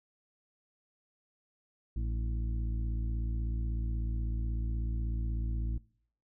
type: harmonic tone with a mistuned harmonic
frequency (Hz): 56.3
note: A1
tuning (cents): +40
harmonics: 1 / 2 / 3 / 4 / 5 / 6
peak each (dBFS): -31 / -39 / -53 / -46 / -57 / -50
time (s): 1.96-5.78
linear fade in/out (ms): 5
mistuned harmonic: 6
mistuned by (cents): -69
effects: noise-tail reverb RT60 0.6 s tail -23 dB re dry